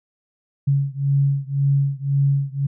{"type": "beating tone pair", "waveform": "sine", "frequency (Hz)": [138.59, 140.49], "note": ["C#3", "C#3"], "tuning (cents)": [0, 24], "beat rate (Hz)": 1.9, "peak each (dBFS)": [-19, -20], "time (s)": [0.67, 2.67], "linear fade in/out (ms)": 10, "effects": []}